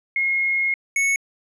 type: tone pair in turn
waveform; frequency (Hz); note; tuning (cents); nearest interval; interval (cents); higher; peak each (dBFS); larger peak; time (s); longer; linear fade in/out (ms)
sine / square; 2155 / 2208; C#7 / C#7; -49 / -7; unison; 42; second; -18; neither; 0.16-0.74 / 0.96-1.16; first; 2
effects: low-pass 11000 Hz 12 dB/octave